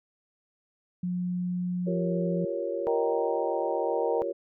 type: tone with pitch glide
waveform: sine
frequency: 179.1 to 174.71 Hz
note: F3 to F3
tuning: +44 to +1 cents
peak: -27 dBFS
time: 1.03-2.45 s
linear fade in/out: 5 ms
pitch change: -43 cents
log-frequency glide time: 1.83-1.95 s
type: chord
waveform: sine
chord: G half-diminished seventh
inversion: third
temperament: equal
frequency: 349.2 / 392 / 466.2 / 554.4 Hz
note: F4 / G4 / Bb4 / Db5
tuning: 0 / 0 / 0 / 0 cents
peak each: -34 / -36 / -34 / -32 dBFS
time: 1.86-4.33 s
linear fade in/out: 20 ms
type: harmonic tone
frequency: 155.56 Hz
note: D#3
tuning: in tune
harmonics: 3 / 4 / 5 / 6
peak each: -27 / -33 / -34 / -36 dBFS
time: 2.87-4.22 s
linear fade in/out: 0 ms
effects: none